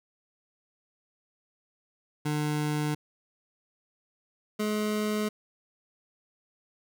25% pulse tone pair in turn, 150 / 212.1 Hz, D3 / G#3, +37 / +37 cents, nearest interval tritone, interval 600 cents, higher second, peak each -23 dBFS, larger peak neither, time 2.25-2.95 / 4.59-5.29 s, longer neither, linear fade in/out 10 ms, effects none

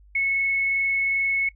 sine tone with frequency modulation, 2197 Hz, C#7, 16 cents flat, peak -20 dBFS, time 0.15-1.49 s, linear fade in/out 5 ms, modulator 22.5 Hz, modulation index 0.44, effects noise-tail reverb RT60 0.1 s tail -22 dB re dry + added 50 Hz sine -49 dBFS peak until 1.55 s

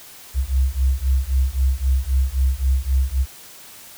sine beating tone pair, 64.1 / 67.9 Hz, C2 / C#2, -35 / -35 cents, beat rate 3.8 Hz, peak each -19 dBFS, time 0.34-3.26 s, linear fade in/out 50 ms, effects white hiss -42 dBFS RMS until 3.97 s

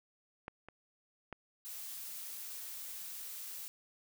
clicks, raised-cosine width 0.5 ms, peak -27 / -34 / -28 dBFS, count 3, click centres 0.481 / 0.686 / 1.327 s
blue noise, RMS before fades -45 dBFS, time 1.65-3.68 s, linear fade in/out 0 ms
effects none

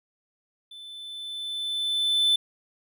triangle tone with level ramp, 3520 Hz, A7, in tune, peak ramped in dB -40 to -16 dBFS, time 0.71-2.36 s, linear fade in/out 5 ms, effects none

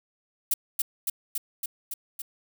violet noise with echo, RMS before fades -23 dBFS, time 0.51-0.54 s, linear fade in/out 5 ms, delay 280 ms, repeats 6, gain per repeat -2 dB, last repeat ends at 2.22 s, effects none

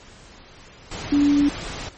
sine tone in noise, 287.7 Hz, D4, 36 cents flat, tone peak -14 dBFS, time 1.12-1.49 s, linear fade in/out 5 ms, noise pink, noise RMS -32 dBFS, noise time 0.91-1.89 s, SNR +15 dB, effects pink hiss -46 dBFS RMS until 1.97 s + MP3 32 kbps

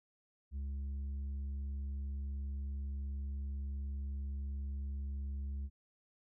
triangle tone with tanh clipping, 69.3 Hz, C#2, in tune, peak -38 dBFS, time 0.51-5.7 s, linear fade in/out 50 ms, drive 9 dB, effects none

